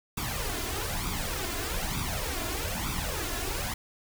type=noise with flanger; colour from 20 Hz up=pink; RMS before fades=-32 dBFS; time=0.17-3.74 s; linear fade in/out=5 ms; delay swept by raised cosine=0.84 to 2.94 ms; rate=1.1 Hz; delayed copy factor=+0.7; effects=none